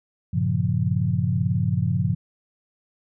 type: chord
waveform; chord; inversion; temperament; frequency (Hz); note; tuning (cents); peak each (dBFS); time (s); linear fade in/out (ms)
sine; G half-diminished seventh; none; equal; 98 / 116.54 / 138.59 / 174.61; G2 / Bb2 / Db3 / F3; 0 / 0 / 0 / 0; -25; 0.33-2.15; 10
effects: none